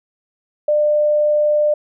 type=tone; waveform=sine; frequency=598 Hz; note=D5; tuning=31 cents sharp; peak=-12 dBFS; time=0.68-1.74 s; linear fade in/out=5 ms; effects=none